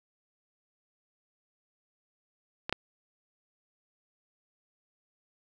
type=clicks; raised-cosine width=0.3 ms; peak=-16 / -11 dBFS; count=2; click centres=2.695 / 2.726 s; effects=none